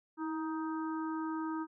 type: harmonic tone with a mistuned harmonic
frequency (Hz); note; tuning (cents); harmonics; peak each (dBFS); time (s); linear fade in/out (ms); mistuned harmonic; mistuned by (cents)
313.2; D#4; +11; 1 / 3 / 4 / 5; -35 / -42 / -44 / -50; 0.17-1.67; 50; 1; +35
effects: none